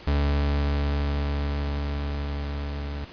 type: tone with level ramp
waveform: 40% pulse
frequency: 71.8 Hz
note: D2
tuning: 39 cents flat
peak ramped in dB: -19 to -29 dBFS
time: 0.07-3.05 s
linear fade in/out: 5 ms
effects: pink hiss -45 dBFS RMS until 3.12 s + resampled to 11025 Hz